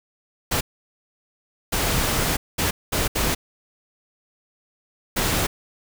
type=noise bursts at uneven times; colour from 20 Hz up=pink; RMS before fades=-22 dBFS; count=6; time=0.51-0.61 / 1.72-2.37 / 2.58-2.71 / 2.92-3.08 / 3.15-3.35 / 5.16-5.47 s; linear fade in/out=10 ms; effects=none